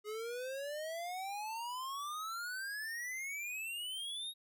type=exponential sweep; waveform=square; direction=up; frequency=415.3 to 3794 Hz; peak=-40 dBFS; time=0.04-4.34 s; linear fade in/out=50 ms; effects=none